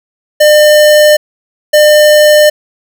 square tone pair in turn, 602 / 602 Hz, D5 / D5, +43 / +43 cents, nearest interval unison, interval 0 cents, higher neither, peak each -3 dBFS, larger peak neither, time 0.4-1.17 / 1.73-2.5 s, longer neither, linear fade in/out 10 ms, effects none

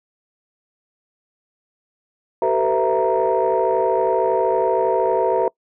sine tone cluster, 384.3 / 453.3 / 506 / 661 / 934 Hz, G4 / A#4 / B4 / E5 / A#5, -34 / -48 / +42 / +5 / +3 cents, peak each -21 dBFS, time 2.42-5.48 s, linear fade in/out 2 ms, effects noise-tail reverb RT60 0.1 s tail -25 dB re dry + tanh soft clip ceiling -8 dBFS

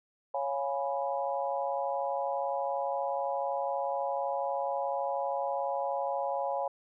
sine chord, C# dominant seventh, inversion none, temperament equal, 554.4 / 698.5 / 830.6 / 987.8 Hz, C#5 / E#5 / G#5 / B5, 0 / 0 / 0 / 0 cents, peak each -33 / -36 / -34 / -38 dBFS, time 0.34-6.68 s, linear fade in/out 5 ms, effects none

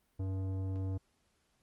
sine tone with tanh clipping, 95.3 Hz, G2, 48 cents flat, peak -35 dBFS, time 0.19-0.98 s, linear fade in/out 10 ms, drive 14 dB, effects pink hiss -75 dBFS RMS until 1.62 s + Opus 32 kbps

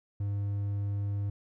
triangle tone, 101 Hz, G#2, 48 cents flat, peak -27 dBFS, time 0.2-1.3 s, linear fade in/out 5 ms, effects none

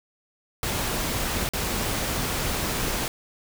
pink noise with dropouts, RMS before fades -27 dBFS, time 0.63-3.08 s, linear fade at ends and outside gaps 1 ms, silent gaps 1.49-1.535 s, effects none

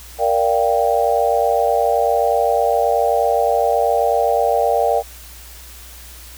sine chord, G minor seventh, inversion first, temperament equal with one note detuned, 466.2 / 587.3 / 698.5 / 786.3 Hz, Bb4 / D5 / F5 / G5, 0 / 0 / 0 / +5 cents, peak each -19 dBFS, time 0.18-5.03 s, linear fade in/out 50 ms, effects added 60 Hz sine -39 dBFS peak until 6.37 s + white hiss -40 dBFS RMS until 6.37 s

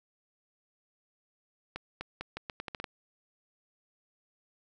accelerating click train, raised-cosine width 0.3 ms, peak -21 dBFS, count 10, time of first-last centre 1.76-2.842 s, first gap 250 ms, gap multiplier 0.8, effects none

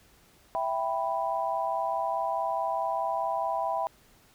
sine chord, E minor, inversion none, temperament equal, 659.3 / 784 / 987.8 Hz, E5 / G5 / B5, 0 / 0 / 0 cents, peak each -31 dBFS, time 0.55-3.87 s, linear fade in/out 0 ms, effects pink hiss -60 dBFS RMS until 4.34 s

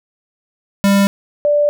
square / sine tone pair in turn, 198.7 / 586.9 Hz, G3 / D5, +24 / -1 cents, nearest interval octave + perfect fifth, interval 1875 cents, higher second, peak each -10 dBFS, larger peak neither, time 0.84-1.07 / 1.45-1.69 s, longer second, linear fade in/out 0 ms, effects none

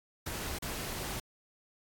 pink noise with dropouts, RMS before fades -38 dBFS, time 0.26-1.2 s, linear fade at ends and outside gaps 5 ms, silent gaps 0.587-0.622 s, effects AAC 64 kbps

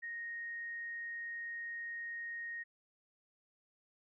sine tone, 1864.7 Hz, A#6, in tune, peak -40 dBFS, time 0.02-2.64 s, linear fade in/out 20 ms, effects none

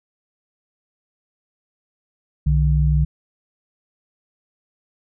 sine tone pair together, 63.1 / 150.08 Hz, B1 / D3, +38 / +38 cents, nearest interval octave + minor third, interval 1500 cents, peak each -16 / -17 dBFS, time 2.46-3.05 s, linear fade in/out 10 ms, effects none

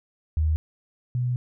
sine tone pair in turn, 78 / 123.82 Hz, D#2 / B2, +5 / +5 cents, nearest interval minor sixth, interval 800 cents, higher second, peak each -19 / -22 dBFS, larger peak first, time 0.37-0.56 / 1.15-1.36 s, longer second, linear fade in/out 0 ms, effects none

